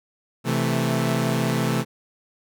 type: chord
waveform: sawtooth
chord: A minor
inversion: first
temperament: equal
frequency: 130.81 / 164.81 / 220 Hz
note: C3 / E3 / A3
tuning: 0 / 0 / 0 cents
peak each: -20 / -22 / -21 dBFS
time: 0.44-1.85 s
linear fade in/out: 50 ms
effects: none